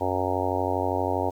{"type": "harmonic tone", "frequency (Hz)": 92.5, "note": "F#2", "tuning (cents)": 0, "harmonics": [1, 3, 4, 5, 6, 7, 8, 9, 10], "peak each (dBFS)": [-32, -32, -32, -32, -32, -32, -32, -32, -32], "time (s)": [0, 1.31], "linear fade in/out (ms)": 20, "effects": ["9-bit"]}